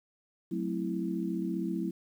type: chord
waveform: sine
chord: F# half-diminished seventh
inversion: none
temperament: equal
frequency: 185 / 220 / 261.6 / 329.6 Hz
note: F#3 / A3 / C4 / E4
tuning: 0 / 0 / 0 / 0 cents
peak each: -34 / -37 / -39 / -34 dBFS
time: 0.51-1.91 s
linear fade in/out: 10 ms
effects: 10-bit